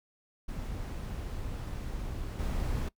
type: noise with level steps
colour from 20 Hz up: brown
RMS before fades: -37 / -32 dBFS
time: 0.48-2.89 s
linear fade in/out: 10 ms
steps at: 2.39 s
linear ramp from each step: 2 ms
effects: noise-tail reverb RT60 0.1 s tail -21 dB re dry